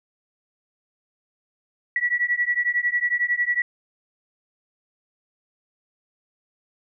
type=beating tone pair; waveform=sine; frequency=1935 / 1946 Hz; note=B6 / B6; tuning=-36 / -26 cents; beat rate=11 Hz; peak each=-23 dBFS; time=1.96-3.62 s; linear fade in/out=2 ms; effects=none